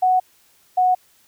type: tone pair in turn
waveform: sine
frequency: 740 / 734.9 Hz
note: F#5 / F#5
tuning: 0 / -12 cents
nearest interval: unison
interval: 12 cents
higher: first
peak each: -13 dBFS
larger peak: neither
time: 0.02-0.2 / 0.77-0.95 s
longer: neither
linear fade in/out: 10 ms
effects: white hiss -57 dBFS RMS until 1.27 s